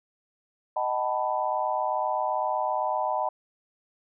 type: chord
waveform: sine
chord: B dominant seventh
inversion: first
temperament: equal with one note detuned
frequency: 622.3 / 757.7 / 880 / 987.8 Hz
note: D#5 / F#5 / A5 / B5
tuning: 0 / +41 / 0 / 0 cents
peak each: -30 dBFS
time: 0.76-3.29 s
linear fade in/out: 5 ms
effects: none